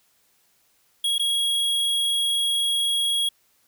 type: tone with dropouts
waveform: square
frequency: 3308 Hz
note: G#7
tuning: 8 cents flat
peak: -21 dBFS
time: 1.04-3.29 s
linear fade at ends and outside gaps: 5 ms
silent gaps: 1.182-1.195 s
effects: white hiss -64 dBFS RMS until 3.67 s